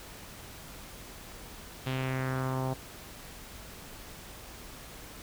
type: tone with low-pass filter sweep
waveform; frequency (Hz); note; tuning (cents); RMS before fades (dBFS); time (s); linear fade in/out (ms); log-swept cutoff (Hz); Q
sawtooth; 130.81; C3; 0; -32; 1.86-2.74; 10; 3400 to 790; 2.3
effects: added 50 Hz sine -57 dBFS peak until 5.22 s + pink hiss -47 dBFS RMS until 5.22 s